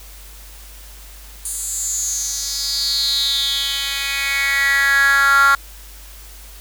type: tone with high-pass filter sweep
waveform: 10% pulse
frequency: 277.2 Hz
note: C#4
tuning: in tune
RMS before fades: -18 dBFS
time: 1.45-5.55 s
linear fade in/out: 2 ms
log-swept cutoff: 8800 to 1300 Hz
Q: 6.5
effects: added 50 Hz sine -38 dBFS peak until 6.6 s + white hiss -42 dBFS RMS until 6.6 s